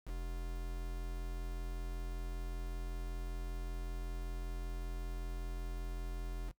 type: tone with quantisation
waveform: triangle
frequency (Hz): 42.61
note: F1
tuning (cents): -42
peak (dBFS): -36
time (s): 0.05-6.53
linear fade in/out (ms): 50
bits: 8
effects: noise-tail reverb RT60 0.1 s tail -20 dB re dry